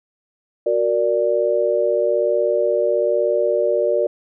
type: chord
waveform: sine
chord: Gb augmented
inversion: none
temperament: equal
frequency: 370 / 466.2 / 587.3 Hz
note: Gb4 / Bb4 / D5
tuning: 0 / 0 / 0 cents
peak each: -22 / -20 / -18 dBFS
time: 0.66-4.07 s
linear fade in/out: 5 ms
effects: none